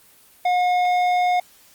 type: tone with tanh clipping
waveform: triangle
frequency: 720 Hz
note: F#5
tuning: 47 cents flat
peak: -18 dBFS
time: 0.45-1.4 s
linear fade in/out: 5 ms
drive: 15 dB
effects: white hiss -52 dBFS RMS until 1.74 s + Opus 24 kbps